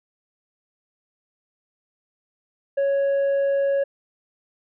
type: tone with tanh clipping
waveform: triangle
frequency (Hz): 555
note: C#5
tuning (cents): +2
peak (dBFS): -19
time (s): 2.77-3.84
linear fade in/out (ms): 10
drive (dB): 8
effects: none